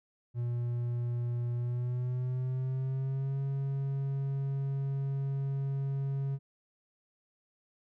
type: tone with pitch glide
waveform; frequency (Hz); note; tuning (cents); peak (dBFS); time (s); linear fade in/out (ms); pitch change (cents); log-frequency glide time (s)
triangle; 120.2 to 137.28; B2 to C#3; -46 to -16; -28; 0.34-6.39; 50; +230; 1.54-3.4
effects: none